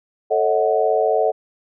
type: chord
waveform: sine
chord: D# half-diminished seventh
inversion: second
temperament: equal with one note detuned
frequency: 440 / 554.4 / 637.2 / 740 Hz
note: A4 / C#5 / D#5 / F#5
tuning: 0 / 0 / +41 / 0 cents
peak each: -19 / -22 / -20 / -21 dBFS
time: 0.3-1.32 s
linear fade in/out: 20 ms
effects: none